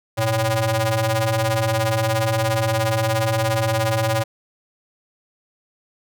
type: ring-modulated tone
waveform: sawtooth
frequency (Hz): 221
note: A3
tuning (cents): +8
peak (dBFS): -11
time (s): 0.17-4.24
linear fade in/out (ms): 20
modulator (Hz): 340
effects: none